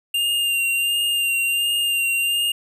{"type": "tone with vibrato", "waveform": "square", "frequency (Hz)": 2794, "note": "F7", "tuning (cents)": 0, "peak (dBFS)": -19, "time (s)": [0.14, 2.52], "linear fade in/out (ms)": 5, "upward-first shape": "sine", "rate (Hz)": 1.4, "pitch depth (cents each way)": 24, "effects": []}